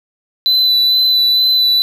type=tone with vibrato; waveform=triangle; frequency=4000 Hz; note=B7; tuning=21 cents sharp; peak=-8 dBFS; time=0.46-1.82 s; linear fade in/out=0 ms; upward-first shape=sine; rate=2.2 Hz; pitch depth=16 cents each way; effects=none